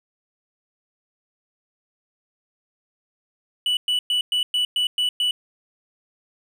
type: tone bursts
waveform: triangle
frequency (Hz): 2960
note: F#7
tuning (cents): 0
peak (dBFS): -17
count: 8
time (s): 3.66-5.31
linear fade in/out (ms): 2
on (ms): 110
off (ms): 110
effects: none